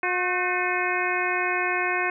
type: harmonic tone with a mistuned harmonic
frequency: 360.1 Hz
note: F#4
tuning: 47 cents flat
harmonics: 1 / 2 / 3 / 4 / 5 / 6 / 7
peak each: -30 / -30 / -30 / -30 / -30 / -30 / -30 dBFS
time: 0.03-2.1 s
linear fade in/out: 2 ms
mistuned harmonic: 4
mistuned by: +86 cents
effects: none